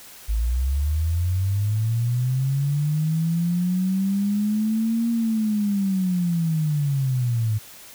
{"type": "linear two-way sweep", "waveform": "sine", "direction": "up then down", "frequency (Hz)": [51.91, 233.7, 105.4], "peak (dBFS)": -19, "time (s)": [0.28, 7.59], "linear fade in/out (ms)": 20, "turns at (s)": 5.1, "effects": ["white hiss -44 dBFS RMS until 7.94 s"]}